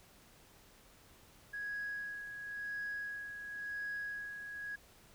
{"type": "tone with tremolo", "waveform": "sine", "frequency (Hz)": 1661.2, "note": "G#6", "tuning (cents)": 0, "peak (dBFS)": -36, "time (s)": [1.53, 4.76], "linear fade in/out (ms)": 10, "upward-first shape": "sine", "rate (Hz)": 0.95, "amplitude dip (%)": 55, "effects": ["tanh soft clip ceiling -34 dBFS", "pink hiss -62 dBFS RMS until 5.14 s"]}